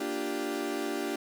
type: chord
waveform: 35% pulse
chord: G minor seventh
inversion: first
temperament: equal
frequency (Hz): 233.1 / 293.7 / 349.2 / 392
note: Bb3 / D4 / F4 / G4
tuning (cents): 0 / 0 / 0 / 0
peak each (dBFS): -39 / -33 / -35 / -34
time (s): 0-1.16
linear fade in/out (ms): 5
effects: 10-bit